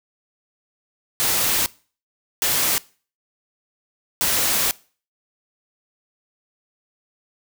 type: noise bursts at uneven times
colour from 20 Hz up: white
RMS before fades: -20 dBFS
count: 3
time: 1.2-1.66 / 2.42-2.78 / 4.21-4.71 s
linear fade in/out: 0 ms
effects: noise-tail reverb RT60 0.4 s tail -22 dB re dry